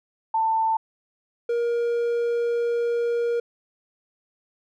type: tone pair in turn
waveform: sine / triangle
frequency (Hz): 891 / 472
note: A5 / A#4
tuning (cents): +22 / +22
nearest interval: major seventh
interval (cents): 1100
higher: first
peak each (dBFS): -19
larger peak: neither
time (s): 0.34-0.77 / 1.49-3.4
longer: second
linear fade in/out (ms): 5
effects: none